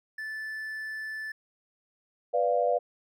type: tone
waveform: triangle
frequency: 1751 Hz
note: A6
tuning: 9 cents flat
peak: -32 dBFS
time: 0.18-1.32 s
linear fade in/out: 5 ms
type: chord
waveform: sine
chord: B diminished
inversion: none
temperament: equal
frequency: 493.9 / 587.3 / 698.5 Hz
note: B4 / D5 / F5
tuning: 0 / 0 / 0 cents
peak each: -27 dBFS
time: 2.33-2.79 s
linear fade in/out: 20 ms
effects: none